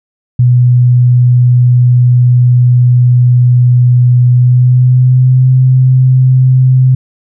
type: tone with pitch glide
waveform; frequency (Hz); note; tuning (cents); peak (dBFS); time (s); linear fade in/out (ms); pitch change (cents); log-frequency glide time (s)
sine; 123.47 to 129.09; B2 to C3; 0 to -23; -3; 0.39-6.95; 5; +77; 4.29-5.5
effects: none